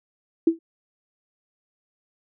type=tone with exponential decay; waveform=sine; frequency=329.6 Hz; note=E4; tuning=in tune; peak=-10 dBFS; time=0.47-0.59 s; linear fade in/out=5 ms; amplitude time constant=24 ms; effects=none